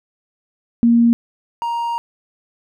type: tone pair in turn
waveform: sine / triangle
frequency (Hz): 234.3 / 937.2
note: A#3 / A#5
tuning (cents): +9 / +9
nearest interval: 2 octaves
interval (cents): 2400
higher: second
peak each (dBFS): -9 / -17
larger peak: first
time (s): 0.83-1.13 / 1.62-1.98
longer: second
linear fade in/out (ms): 0
effects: none